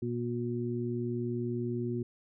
harmonic tone, 120 Hz, B2, 49 cents flat, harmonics 1 / 2 / 3, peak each -35 / -35 / -35 dBFS, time 0.02-2.03 s, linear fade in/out 5 ms, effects none

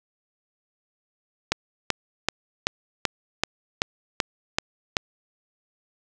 click train, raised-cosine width 0.2 ms, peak -3 dBFS, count 10, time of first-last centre 1.52-4.968 s, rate 2.61 Hz, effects none

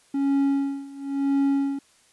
triangle tone with tremolo, 277.2 Hz, C#4, in tune, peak -16 dBFS, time 0.14-1.79 s, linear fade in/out 5 ms, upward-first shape sine, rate 0.97 Hz, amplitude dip 90%, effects white hiss -59 dBFS RMS until 2.12 s + resampled to 24000 Hz

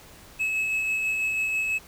triangle tone with tremolo, 2584 Hz, E7, 35 cents flat, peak -21 dBFS, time 0.39-1.79 s, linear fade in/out 20 ms, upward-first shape sine, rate 6.1 Hz, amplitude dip 25%, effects pink hiss -49 dBFS RMS until 1.87 s

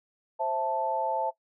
sine chord, A minor, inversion first, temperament just, 528 / 660 / 880 Hz, C5 / E5 / A5, +16 / +2 / 0 cents, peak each -33 / -31 / -28 dBFS, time 0.39-1.31 s, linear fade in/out 20 ms, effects noise-tail reverb RT60 0.1 s tail -18 dB re dry

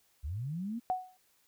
sine linear sweep, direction up, 61.74 to 243.4 Hz, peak -34 dBFS, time 0.23-0.8 s, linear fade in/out 20 ms
sine tone with exponential decay, 740 Hz, F#5, in tune, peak -25 dBFS, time 0.9-1.17 s, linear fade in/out 0 ms, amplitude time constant 57 ms
effects white hiss -70 dBFS RMS until 1.47 s

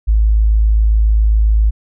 sine tone, 53.7 Hz, A1, 41 cents flat, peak -8 dBFS, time 0.07-1.71 s, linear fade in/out 20 ms, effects none

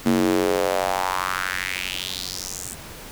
square tone with high-pass filter sweep, 46.25 Hz, F#1, in tune, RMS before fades -24 dBFS, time 0.05-2.75 s, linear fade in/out 20 ms, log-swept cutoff 230 to 8500 Hz, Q 3.3, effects pink hiss -39 dBFS RMS until 3.11 s

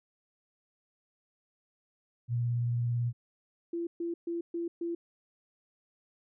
sine tone with vibrato, 119.6 Hz, A#2, 45 cents sharp, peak -27 dBFS, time 2.28-3.13 s, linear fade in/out 50 ms, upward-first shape sine, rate 18 Hz, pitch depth 17 cents each way
sine tone bursts, 339.7 Hz, F4, 48 cents flat, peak -31 dBFS, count 5, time 3.73-4.95 s, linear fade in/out 5 ms, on 140 ms, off 130 ms
effects none

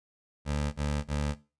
20% pulse tone bursts, 73 Hz, D2, 10 cents flat, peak -23 dBFS, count 3, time 0.45-1.354 s, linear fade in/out 50 ms, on 280 ms, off 32 ms, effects noise-tail reverb RT60 0.3 s tail -17 dB re dry + resampled to 22050 Hz

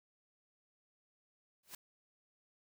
white noise with exponential growth, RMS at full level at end -43 dBFS, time 1.63-1.75 s, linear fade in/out 5 ms, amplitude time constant 26 ms, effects none

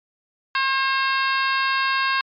harmonic tone, 536 Hz, C5, 42 cents sharp, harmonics 2 / 3 / 4 / 5 / 6 / 7 / 8 / 9, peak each -22 / -23 / -31 / -27 / -36 / -32 / -33 / -34 dBFS, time 0.55-2.21 s, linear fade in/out 2 ms, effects MP3 48 kbps

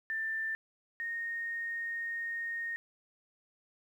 sine tone pair in turn, 1780 / 1852.4 Hz, A6 / A#6, +20 / -11 cents, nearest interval minor second, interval 69 cents, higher second, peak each -32 / -34 dBFS, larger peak first, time 0.1-0.55 / 1-2.76 s, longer second, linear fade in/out 0 ms, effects 11-bit

